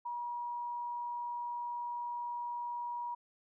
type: tone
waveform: sine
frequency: 959 Hz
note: A#5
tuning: 49 cents sharp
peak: -36 dBFS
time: 0.05-3.15 s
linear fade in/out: 10 ms
effects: none